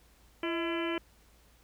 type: harmonic tone with a mistuned harmonic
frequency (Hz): 337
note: E4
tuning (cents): +38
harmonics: 1 / 2 / 3 / 4 / 5 / 6 / 7 / 8 / 9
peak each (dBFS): -32 / -40 / -41 / -43 / -43 / -45 / -41 / -47 / -43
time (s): 0.43-0.98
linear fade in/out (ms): 2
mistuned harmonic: 2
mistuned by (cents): -80
effects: added 56 Hz sine -62 dBFS peak until 1.63 s + pink hiss -64 dBFS RMS until 1.63 s